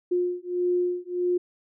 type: beating tone pair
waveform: sine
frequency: 355.8 / 357.4 Hz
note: F4 / F4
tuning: +32 / +40 cents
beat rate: 1.6 Hz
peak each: -26 dBFS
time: 0.11-1.38 s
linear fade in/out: 10 ms
effects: none